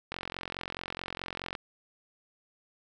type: click train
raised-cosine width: 0.3 ms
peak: -19 dBFS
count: 65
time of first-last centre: 0.12-1.552 s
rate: 44.7 Hz
effects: none